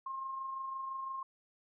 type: tone with amplitude modulation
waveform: sine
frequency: 1067 Hz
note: C6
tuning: 34 cents sharp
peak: -36 dBFS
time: 0.06-1.23 s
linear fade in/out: 5 ms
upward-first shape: sine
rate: 25.9 Hz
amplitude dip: 35%
effects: none